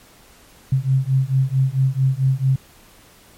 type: beating tone pair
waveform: sine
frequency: 130.81 / 135.31 Hz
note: C3 / C#3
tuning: 0 / -41 cents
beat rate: 4.5 Hz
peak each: -18 dBFS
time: 0.72-2.56 s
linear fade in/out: 5 ms
effects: pink hiss -49 dBFS RMS until 3.37 s + MP3 64 kbps